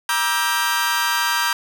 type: chord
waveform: sawtooth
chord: E half-diminished seventh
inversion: second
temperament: just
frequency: 949.3 / 1186.7 / 1318.5 / 1582.2 Hz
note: Bb5 / D6 / E6 / G6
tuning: +31 / +18 / 0 / +16 cents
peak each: -19 / -23 / -23 / -18 dBFS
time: 0.09-1.53 s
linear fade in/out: 2 ms
effects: none